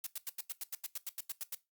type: noise bursts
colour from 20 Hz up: blue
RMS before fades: -39 dBFS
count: 14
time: 0.04-1.548 s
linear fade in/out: 2 ms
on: 26 ms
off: 88 ms
effects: noise-tail reverb RT60 0.2 s tail -17 dB re dry + Opus 48 kbps